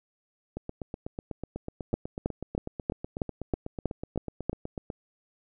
two click trains, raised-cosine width 2 ms, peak -21 / -13 dBFS, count 36 / 9, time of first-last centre 0.57-4.902 / 1.94-4.496 s, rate 8.08 / 3.13 Hz, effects none

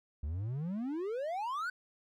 triangle exponential sweep, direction up, 68.4 to 1539 Hz, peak -32 dBFS, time 0.23-1.7 s, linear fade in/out 5 ms, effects none

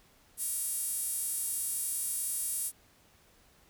sawtooth tone with high-pass filter, 468.5 Hz, A#4, 9 cents sharp, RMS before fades -34 dBFS, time 0.37-2.72 s, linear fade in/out 50 ms, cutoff 10000 Hz, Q 3.2, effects pink hiss -63 dBFS RMS until 3.69 s

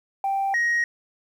sine tone pair in turn, 784 / 1882.5 Hz, G5 / A#6, 0 / +16 cents, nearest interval octave + minor third, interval 1516 cents, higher second, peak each -20 / -17 dBFS, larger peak second, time 0.24-0.54 / 0.54-0.84 s, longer neither, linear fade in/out 2 ms, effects tanh soft clip ceiling -18 dBFS + 9-bit

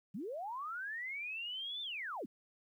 sine linear two-way sweep, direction up then down, 161.2 to 3589 to 161.2 Hz, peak -39 dBFS, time 0.14-2.26 s, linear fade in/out 10 ms, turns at 1.82 s, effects 12-bit

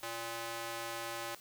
square tone with high-pass filter, 115.5 Hz, A#2, 16 cents flat, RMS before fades -41 dBFS, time 0.03-1.35 s, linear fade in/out 0 ms, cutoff 650 Hz, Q 0.73, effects white hiss -56 dBFS RMS until 1.4 s

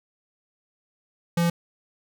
square tone, 170.6 Hz, F3, 40 cents flat, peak -20 dBFS, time 1.37-1.5 s, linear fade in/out 5 ms, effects none

